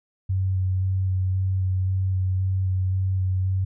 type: tone with vibrato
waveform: sine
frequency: 94 Hz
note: F#2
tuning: 28 cents sharp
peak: -20 dBFS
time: 0.29-3.65 s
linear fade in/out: 10 ms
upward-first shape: square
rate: 1.9 Hz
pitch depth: 12 cents each way
effects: none